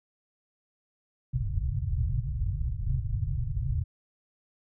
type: low-pass noise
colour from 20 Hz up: white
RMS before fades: -29 dBFS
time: 1.33-3.84 s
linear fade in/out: 10 ms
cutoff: 140 Hz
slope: 96 dB/octave
effects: none